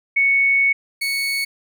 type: tone pair in turn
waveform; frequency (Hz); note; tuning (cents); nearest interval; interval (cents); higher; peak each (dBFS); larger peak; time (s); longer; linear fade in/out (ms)
sine / 30% pulse; 2217 / 2217; C#7 / C#7; 0 / 0; unison; 0; neither; -13 / -17; first; 0.16-0.73 / 1.01-1.45; first; 10
effects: none